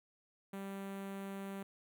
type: tone with notch filter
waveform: sawtooth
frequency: 196 Hz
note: G3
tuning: in tune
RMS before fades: -44 dBFS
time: 0.53-1.63 s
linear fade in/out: 5 ms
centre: 5100 Hz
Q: 0.8
effects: none